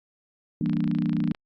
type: chord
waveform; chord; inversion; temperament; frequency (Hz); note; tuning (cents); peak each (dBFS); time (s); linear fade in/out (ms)
sine; E half-diminished seventh; none; equal; 164.81 / 196 / 233.1 / 293.7; E3 / G3 / Bb3 / D4; 0 / 0 / 0 / 0; -27 / -28 / -27 / -29; 0.61-1.32; 2
type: click train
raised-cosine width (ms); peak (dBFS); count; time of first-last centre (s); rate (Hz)
0.3; -24; 20; 0.66-1.348; 27.6
effects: Opus 48 kbps